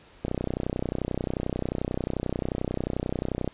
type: click train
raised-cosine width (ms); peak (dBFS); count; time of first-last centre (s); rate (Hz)
2; -14; 102; 0.25-3.477; 31.3
effects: pink hiss -54 dBFS RMS until 3.53 s + resampled to 8000 Hz